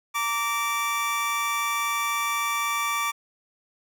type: tone pair together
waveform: 25% pulse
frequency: 924 / 1163.4 Hz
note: A#5 / D6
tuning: -16 / -17 cents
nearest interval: major third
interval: 399 cents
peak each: -29 / -21 dBFS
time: 0.14-3.12 s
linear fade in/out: 20 ms
effects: 10-bit